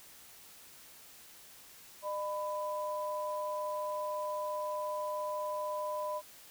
sine tone pair together, 606 / 997.8 Hz, D#5 / B5, -46 / +17 cents, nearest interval major sixth, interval 863 cents, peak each -36 / -37 dBFS, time 2.02-6.22 s, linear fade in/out 50 ms, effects white hiss -55 dBFS RMS until 6.5 s

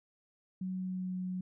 sine tone with pitch glide, 186.1 to 183.75 Hz, F#3 to F#3, +10 to -12 cents, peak -34 dBFS, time 0.61-1.41 s, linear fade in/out 5 ms, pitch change -22 cents, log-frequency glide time 0.72-1.16 s, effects none

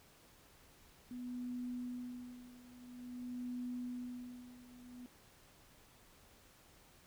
sine tone with tremolo, 246.9 Hz, B3, in tune, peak -39 dBFS, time 1.11-5.06 s, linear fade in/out 0 ms, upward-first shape sine, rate 0.49 Hz, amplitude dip 85%, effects pink hiss -64 dBFS RMS until 7.06 s

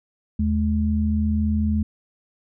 sine tone pair together, 79 / 213.2 Hz, D#2 / G#3, +27 / +46 cents, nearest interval octave + perfect fourth, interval 1719 cents, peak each -21 dBFS, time 0.39-1.83 s, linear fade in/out 5 ms, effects none

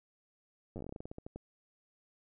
slowing click train, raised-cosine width 2 ms, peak -30 dBFS, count 17, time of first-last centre 0.76-1.36 s, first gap 9 ms, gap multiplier 1.17, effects none

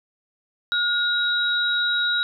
sine tone pair together, 1433 / 3826 Hz, F6 / A#7, +44 / +44 cents, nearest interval octave + perfect fourth, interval 1700 cents, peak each -22 dBFS, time 0.72-2.23 s, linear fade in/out 0 ms, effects none

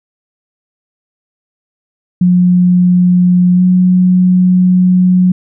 sine tone with pitch glide, 179.3 to 182.33 Hz, F3 to F#3, +46 to -25 cents, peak -5 dBFS, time 2.21-5.32 s, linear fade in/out 5 ms, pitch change +29 cents, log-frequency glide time 3.55-3.62 s, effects none

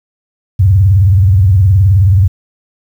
sine tone with vibrato, 95.3 Hz, G2, 48 cents flat, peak -4 dBFS, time 0.59-2.28 s, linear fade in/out 10 ms, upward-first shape triangle, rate 19 Hz, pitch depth 250 cents each way, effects 7-bit

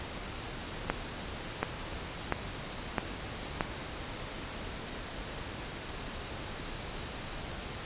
accelerating click train, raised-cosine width 0.5 ms, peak -12 dBFS, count 5, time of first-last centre 0.9-3.608 s, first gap 730 ms, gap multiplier 0.95, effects pink hiss -40 dBFS RMS until 7.85 s + resampled to 8000 Hz

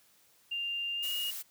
sine tone with pitch glide, 2794 to 2864 Hz, F7 to F7, 0 to +43 cents, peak -32 dBFS, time 0.51-1.31 s, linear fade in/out 10 ms, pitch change +43 cents, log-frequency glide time 0.95-1.1 s
blue noise, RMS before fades -40 dBFS, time 1.02-1.43 s, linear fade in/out 20 ms
effects white hiss -65 dBFS RMS until 1.5 s + high-pass 60 Hz 12 dB/octave

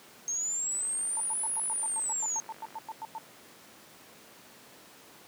sine linear two-way sweep, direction up then down, 6390 to 10460 to 6390 Hz, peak -29 dBFS, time 0.28-2.4 s, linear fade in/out 0 ms, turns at 1.56 s
click train, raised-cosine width 0.5 ms, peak -36 dBFS, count 100, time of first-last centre 0.75-2.746 s, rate 49.6 Hz
sine tone bursts, 890 Hz, A5, 20 cents sharp, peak -35 dBFS, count 16, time 1.17-3.182 s, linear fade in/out 0 ms, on 32 ms, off 100 ms
effects pink hiss -53 dBFS RMS until 5.27 s + high-pass 200 Hz 12 dB/octave

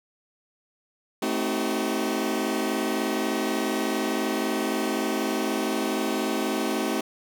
sawtooth chord, A diminished seventh, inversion none, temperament just, 220 / 264 / 316.8 / 380.2 Hz, A3 / C4 / Eb4 / Gb4, 0 / +16 / +31 / +47 cents, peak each -26 dBFS, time 1.22-7.01 s, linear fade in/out 5 ms, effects none

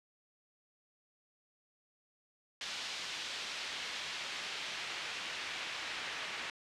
pink noise with band-pass filter sweep, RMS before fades -41 dBFS, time 2.61-6.5 s, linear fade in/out 2 ms, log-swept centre 3700 to 2400 Hz, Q 1, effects low-pass 7000 Hz 12 dB/octave

